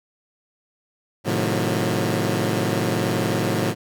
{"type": "chord", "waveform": "15% pulse", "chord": "A diminished seventh", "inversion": "none", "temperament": "equal with one note detuned", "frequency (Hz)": [110, 130.81, 155.56, 181.09], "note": ["A2", "C3", "Eb3", "Gb3"], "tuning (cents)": [0, 0, 0, -37], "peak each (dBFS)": [-18, -21, -21, -19], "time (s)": [1.24, 3.75], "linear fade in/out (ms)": 50, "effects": []}